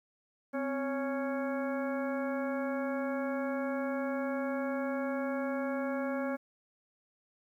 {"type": "harmonic tone with a mistuned harmonic", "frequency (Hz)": 277.2, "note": "C#4", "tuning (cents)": 0, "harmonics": [1, 2, 3, 4, 5, 6, 8], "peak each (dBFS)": [-34, -35, -44, -45, -44, -45, -49], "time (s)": [0.53, 6.37], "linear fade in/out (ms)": 20, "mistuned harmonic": 1, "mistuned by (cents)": -110, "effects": ["11-bit"]}